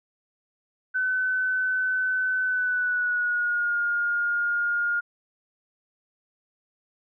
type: tone with pitch glide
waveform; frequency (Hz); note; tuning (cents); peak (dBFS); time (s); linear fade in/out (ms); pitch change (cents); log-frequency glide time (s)
sine; 1513 to 1419.9; F#6 to F6; +38 to +28; -22; 0.94-5.01; 20; -110; 2.43-3.77
effects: none